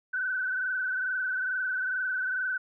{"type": "tone with frequency modulation", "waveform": "sine", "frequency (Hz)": 1510, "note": "F#6", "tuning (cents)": 35, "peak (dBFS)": -27, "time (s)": [0.13, 2.58], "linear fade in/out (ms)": 10, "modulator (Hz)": 22.3, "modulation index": 1.9, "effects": []}